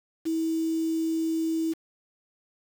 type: tone with quantisation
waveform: sine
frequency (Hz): 323.4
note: E4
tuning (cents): -33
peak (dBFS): -24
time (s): 0.25-1.74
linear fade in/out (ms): 20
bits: 7
effects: none